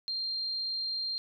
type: tone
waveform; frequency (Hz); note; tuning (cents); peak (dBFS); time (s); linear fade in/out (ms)
sine; 4186; C8; 0; -31; 0.08-1.18; 0
effects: none